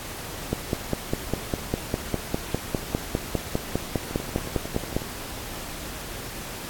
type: two click trains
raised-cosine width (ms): 2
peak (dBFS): -9 / -20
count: 23 / 11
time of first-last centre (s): 0.53-4.965 / 4.11-5.019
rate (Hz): 4.96 / 11
effects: pink hiss -36 dBFS RMS until 6.69 s + AAC 64 kbps